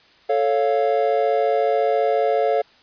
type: chord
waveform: triangle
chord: A augmented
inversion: none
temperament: equal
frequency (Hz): 440 / 554.4 / 698.5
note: A4 / C#5 / E#5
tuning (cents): 0 / 0 / 0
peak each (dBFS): -19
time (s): 0.29-2.62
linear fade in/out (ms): 10
effects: white hiss -53 dBFS RMS until 2.82 s + resampled to 11025 Hz